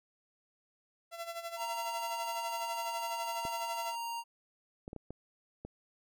sawtooth tone with tremolo, 675 Hz, E5, 41 cents sharp, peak -33 dBFS, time 1.11-3.96 s, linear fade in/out 50 ms, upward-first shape sine, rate 12 Hz, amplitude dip 70%
square tone, 932 Hz, A#5, 1 cent flat, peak -37 dBFS, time 1.56-4.24 s, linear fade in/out 50 ms
clicks, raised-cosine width 2 ms, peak -29 dBFS, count 6, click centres 3.452 / 4.879 / 4.931 / 4.963 / 5.106 / 5.65 s
effects none

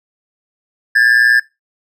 triangle ring-modulated tone, 1692 Hz, G#6, 32 cents sharp, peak -3 dBFS, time 0.95-1.4 s, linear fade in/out 10 ms, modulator 60.3 Hz, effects noise-tail reverb RT60 0.2 s tail -17 dB re dry

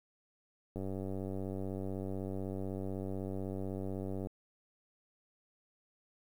click train, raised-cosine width 2 ms, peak -27 dBFS, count 338, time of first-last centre 0.76-4.27 s, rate 96 Hz, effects 10-bit

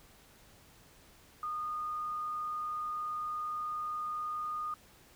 sine tone, 1227 Hz, D#6, 25 cents flat, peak -34 dBFS, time 1.43-4.74 s, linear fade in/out 2 ms, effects pink hiss -60 dBFS RMS until 5.15 s

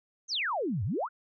sine exponential two-way sweep, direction down then up, 6645 to 87.31 to 1550 Hz, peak -28 dBFS, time 0.28-1.09 s, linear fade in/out 50 ms, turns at 0.84 s, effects none

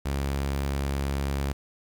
sawtooth tone, 69.3 Hz, C#2, in tune, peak -22 dBFS, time 0.05-1.53 s, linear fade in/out 10 ms, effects 9-bit

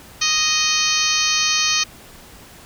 harmonic tone, 622.3 Hz, D#5, in tune, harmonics 2 / 3 / 4 / 5 / 6 / 7 / 8 / 9 / 10, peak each -27 / -28 / -23 / -25 / -27 / -22 / -28 / -25 / -23 dBFS, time 0.21-1.84 s, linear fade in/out 10 ms, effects pink hiss -43 dBFS RMS until 2.65 s

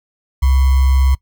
sine tone with sample-and-hold, 66.3 Hz, C2, 23 cents sharp, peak -9 dBFS, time 0.42-1.15 s, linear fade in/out 10 ms, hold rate 1050 Hz, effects noise-tail reverb RT60 0.1 s tail -21 dB re dry

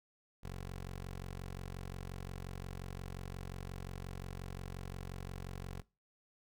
15% pulse tone, 45.66 Hz, F#1, 22 cents flat, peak -36 dBFS, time 0.43-5.82 s, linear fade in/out 10 ms, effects noise-tail reverb RT60 0.3 s tail -22 dB re dry

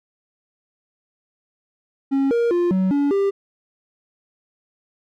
triangle tone with pitch steps, 273 / 469.8 / 349.9 / 188 / 284.8 / 396.1 Hz, C#4 / A#4 / F4 / F#3 / C#4 / G4, -26 / +13 / +3 / +28 / +47 / +18 cents, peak -14 dBFS, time 2.11-3.31 s, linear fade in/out 20 ms, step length 200 ms, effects none

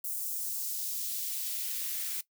blue noise with high-pass filter sweep, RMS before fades -35 dBFS, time 0.04-2.21 s, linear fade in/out 5 ms, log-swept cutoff 8800 to 1400 Hz, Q 0.91, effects noise-tail reverb RT60 0.1 s tail -18 dB re dry

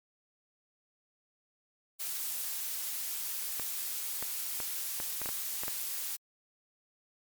blue noise, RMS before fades -36 dBFS, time 1.99-6.17 s, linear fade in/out 20 ms
clicks, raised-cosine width 0.5 ms, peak -24 dBFS, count 9, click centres 3.597 / 4.226 / 4.602 / 5.001 / 5.217 / 5.259 / 5.29 / 5.635 / 5.681 s
effects MP3 96 kbps

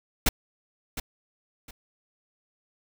pink noise with echo, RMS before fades -20 dBFS, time 0.26-0.29 s, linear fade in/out 5 ms, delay 710 ms, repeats 2, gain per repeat -12 dB, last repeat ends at 1.71 s, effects none

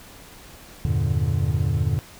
triangle chord, E half-diminished seventh, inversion none, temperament equal, 82.41 / 98 / 116.54 / 146.83 Hz, E2 / G2 / Bb2 / D3, 0 / 0 / 0 / 0 cents, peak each -23 dBFS, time 0.85-1.99 s, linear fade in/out 0 ms, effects pink hiss -45 dBFS RMS until 2.19 s

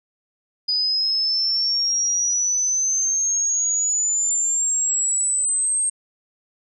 sine exponential sweep, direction up, 4942 to 8470 Hz, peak -18 dBFS, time 0.68-5.9 s, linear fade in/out 10 ms, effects none

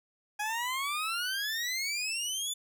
20% pulse exponential sweep, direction up, 825 to 3520 Hz, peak -26 dBFS, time 0.39-2.54 s, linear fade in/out 10 ms, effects none

